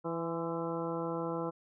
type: harmonic tone with a mistuned harmonic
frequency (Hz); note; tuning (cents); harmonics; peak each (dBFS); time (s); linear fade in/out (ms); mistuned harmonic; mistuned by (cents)
166.3; E3; +16; 1 / 2 / 3 / 4 / 5 / 6 / 7 / 8; -40 / -38 / -37 / -45 / -44 / -43 / -50 / -45; 0.04-1.51; 20; 6; +45
effects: none